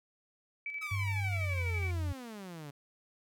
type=tone with tremolo; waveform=sine; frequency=2300 Hz; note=D7; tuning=37 cents flat; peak=-35 dBFS; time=0.66-1.91 s; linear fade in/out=2 ms; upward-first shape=square; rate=12 Hz; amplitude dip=45%
type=exponential sweep; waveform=sawtooth; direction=down; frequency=1300 to 138.59 Hz; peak=-39 dBFS; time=0.81-2.71 s; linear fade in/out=10 ms
type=tone with pitch glide; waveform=sine; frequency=99 to 87.69 Hz; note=G2 to F2; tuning=+18 to +8 cents; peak=-31 dBFS; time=0.91-2.13 s; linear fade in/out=10 ms; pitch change=-210 cents; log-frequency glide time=1.29-1.64 s
effects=none